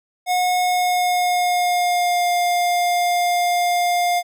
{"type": "tone with pitch glide", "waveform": "square", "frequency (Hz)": [725, 705.6], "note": ["F#5", "F5"], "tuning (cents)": [-35, 18], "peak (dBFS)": -17, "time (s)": [0.26, 4.23], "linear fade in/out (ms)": 50, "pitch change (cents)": -47, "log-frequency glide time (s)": [0.62, 2.3], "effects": []}